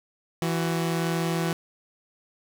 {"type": "tone pair together", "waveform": "sawtooth", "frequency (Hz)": [165.9, 372.7], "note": ["E3", "F#4"], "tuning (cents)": [11, 13], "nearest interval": "octave + major second", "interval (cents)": 1402, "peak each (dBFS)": [-21, -27], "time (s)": [0.42, 1.53], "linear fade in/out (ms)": 0, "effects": []}